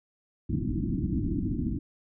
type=low-pass noise; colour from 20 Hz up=white; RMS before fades=-29 dBFS; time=0.49-1.79 s; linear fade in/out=10 ms; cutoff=330 Hz; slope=96 dB/octave; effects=none